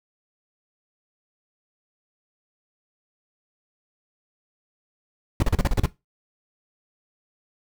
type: noise bursts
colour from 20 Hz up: brown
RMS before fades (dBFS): -18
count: 8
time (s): 5.4-5.86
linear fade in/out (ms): 2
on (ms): 26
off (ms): 36
effects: noise-tail reverb RT60 0.2 s tail -17 dB re dry